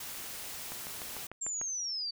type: noise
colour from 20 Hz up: white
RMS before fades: -42 dBFS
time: 0-1.27 s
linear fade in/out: 5 ms
type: click train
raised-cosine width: 0.5 ms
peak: -27 dBFS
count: 7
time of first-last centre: 0.72-1.614 s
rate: 6.71 Hz
type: linear sweep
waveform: sine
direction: down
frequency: 7459 to 4551 Hz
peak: -33 dBFS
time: 1.41-2.11 s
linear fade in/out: 10 ms
effects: none